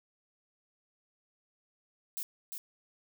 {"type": "noise with echo", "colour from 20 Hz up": "violet", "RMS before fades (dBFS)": -37, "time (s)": [2.17, 2.23], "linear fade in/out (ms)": 0, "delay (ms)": 350, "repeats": 1, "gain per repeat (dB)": -4, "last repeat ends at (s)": 2.58, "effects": []}